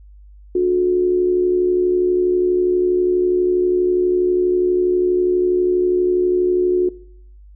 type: tone with amplitude modulation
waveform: sine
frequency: 361.1 Hz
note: F#4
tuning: 42 cents flat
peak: -11 dBFS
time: 0.55-6.89 s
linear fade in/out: 5 ms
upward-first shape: sine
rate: 72.3 Hz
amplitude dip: 55%
effects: noise-tail reverb RT60 0.7 s tail -21 dB re dry + added 50 Hz sine -40 dBFS peak until 7.55 s